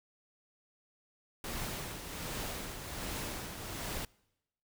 pink noise with tremolo, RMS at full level -38 dBFS, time 1.44-4.05 s, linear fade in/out 2 ms, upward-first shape triangle, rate 1.3 Hz, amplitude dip 55%, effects noise-tail reverb RT60 0.9 s tail -25 dB re dry

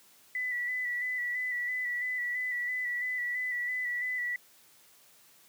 sine tone with vibrato, 1975.5 Hz, B6, in tune, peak -30 dBFS, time 0.35-4.36 s, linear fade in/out 2 ms, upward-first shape square, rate 3 Hz, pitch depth 24 cents each way, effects white hiss -60 dBFS RMS until 5.48 s + high-pass 100 Hz 12 dB/octave

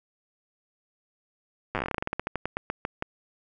slowing click train, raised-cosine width 0.5 ms, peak -13 dBFS, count 24, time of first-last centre 1.75-3.024 s, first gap 8 ms, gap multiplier 1.15, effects none

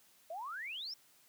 sine exponential sweep, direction up, 622.3 to 5588 Hz, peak -40 dBFS, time 0.3-0.94 s, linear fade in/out 5 ms, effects white hiss -66 dBFS RMS until 1.28 s + high-pass 100 Hz 12 dB/octave

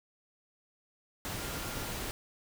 sine tone in noise, 1396.9 Hz, F6, in tune, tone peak -49 dBFS, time 1.38-1.92 s, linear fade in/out 0 ms, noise pink, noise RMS -38 dBFS, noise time 1.25-2.11 s, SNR -14 dB, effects none

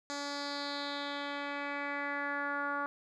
10% pulse tone with low-pass filter sweep, 285.4 Hz, D4, 49 cents flat, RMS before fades -37 dBFS, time 0.1-2.86 s, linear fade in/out 0 ms, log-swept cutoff 6000 to 1300 Hz, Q 3.6, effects none

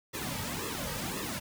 pink noise with flanger, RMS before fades -36 dBFS, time 0.13-1.4 s, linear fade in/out 20 ms, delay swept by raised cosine 1.3 to 2.9 ms, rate 1.9 Hz, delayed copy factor -1, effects none

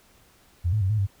sine tone with pitch steps, 87.1 / 107.1 / 94.6 / 107.8 / 98.4 Hz, F2 / A2 / F#2 / A2 / G2, -4 / -46 / +39 / -35 / +7 cents, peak -20 dBFS, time 0.64-1.07 s, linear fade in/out 20 ms, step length 86 ms, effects pink hiss -58 dBFS RMS until 1.2 s

